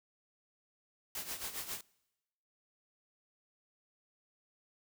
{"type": "noise with tremolo", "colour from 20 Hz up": "white", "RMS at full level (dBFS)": -39, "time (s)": [1.15, 1.81], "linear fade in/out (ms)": 2, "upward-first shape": "sine", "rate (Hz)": 7.4, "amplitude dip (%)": 70, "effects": ["noise-tail reverb RT60 1.0 s tail -25 dB re dry"]}